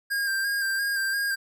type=tone with vibrato; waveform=square; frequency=1602 Hz; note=G6; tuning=37 cents sharp; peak=-25 dBFS; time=0.1-1.36 s; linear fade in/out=20 ms; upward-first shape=square; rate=2.9 Hz; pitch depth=24 cents each way; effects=none